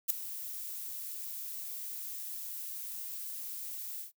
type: noise with ADSR envelope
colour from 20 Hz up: violet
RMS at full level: -25 dBFS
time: 0.08-4.12 s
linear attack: 23 ms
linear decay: 4 ms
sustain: -16 dB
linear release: 120 ms
effects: noise-tail reverb RT60 0.1 s tail -22 dB re dry